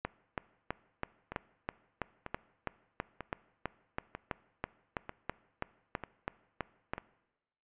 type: two click trains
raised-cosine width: 0.5 ms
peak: -18 / -24 dBFS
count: 22 / 7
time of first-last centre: 0.05-6.935 / 1.32-6.98 s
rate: 3.05 / 1.06 Hz
effects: noise-tail reverb RT60 1.0 s tail -20 dB re dry + resampled to 8000 Hz